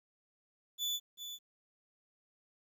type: tone with echo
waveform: 35% pulse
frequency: 3476 Hz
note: A7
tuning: 22 cents flat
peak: -31 dBFS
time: 0.78-1 s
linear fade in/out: 50 ms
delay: 390 ms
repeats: 1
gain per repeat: -9 dB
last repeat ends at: 1.39 s
effects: 12-bit